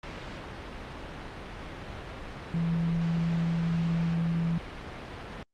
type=tone in noise; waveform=sine; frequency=167.1 Hz; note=E3; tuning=24 cents sharp; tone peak=-25 dBFS; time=2.54-4.58 s; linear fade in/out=2 ms; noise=pink; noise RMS=-39 dBFS; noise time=0.03-5.43 s; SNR=+11 dB; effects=low-pass 3000 Hz 12 dB/octave + Opus 48 kbps